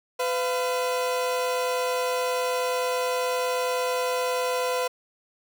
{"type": "tone pair together", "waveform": "30% pulse", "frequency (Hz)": [503.5, 691], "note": ["B4", "F5"], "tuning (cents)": [33, -19], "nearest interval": "perfect fourth", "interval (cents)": 548, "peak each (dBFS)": [-22, -29], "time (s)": [0.19, 4.88], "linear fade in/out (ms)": 10, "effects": []}